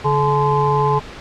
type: tone cluster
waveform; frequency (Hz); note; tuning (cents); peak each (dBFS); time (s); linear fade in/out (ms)
sine; 142.6 / 428.7 / 857 / 1032; C#3 / A4 / A5 / C6; +49 / -45 / -46 / -24; -19; 0.04-1; 20
effects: pink hiss -34 dBFS RMS until 1.2 s + low-pass 4000 Hz 12 dB/octave